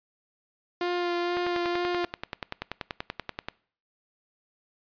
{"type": "tone with vibrato", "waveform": "sawtooth", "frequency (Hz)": 350.7, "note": "F4", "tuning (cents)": 7, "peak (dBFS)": -22, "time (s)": [0.81, 2.05], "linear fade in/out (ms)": 2, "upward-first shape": "sine", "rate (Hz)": 2.1, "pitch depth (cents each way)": 15}
{"type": "click train", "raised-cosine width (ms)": 0.3, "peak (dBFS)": -15, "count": 23, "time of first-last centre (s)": [1.37, 3.485], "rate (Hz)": 10.4}
{"effects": ["noise-tail reverb RT60 0.5 s tail -23 dB re dry", "resampled to 11025 Hz"]}